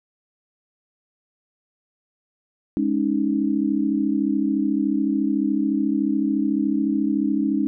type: chord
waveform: sine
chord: Ab suspended fourth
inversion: none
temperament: equal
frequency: 207.7 / 277.2 / 311.1 Hz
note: Ab3 / Db4 / Eb4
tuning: 0 / 0 / 0 cents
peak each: -24 / -22 / -23 dBFS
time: 2.77-7.67 s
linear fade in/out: 0 ms
effects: none